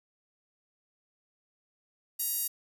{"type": "tone with high-pass filter", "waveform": "10% pulse", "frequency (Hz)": 947, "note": "A#5", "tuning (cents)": 27, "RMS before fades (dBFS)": -32, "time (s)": [2.19, 2.48], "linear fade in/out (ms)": 10, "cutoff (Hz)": 9800, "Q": 6.8, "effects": []}